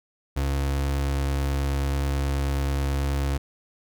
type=tone; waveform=35% pulse; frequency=69.3 Hz; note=C#2; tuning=in tune; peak=-21 dBFS; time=0.36-3.38 s; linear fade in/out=10 ms; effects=none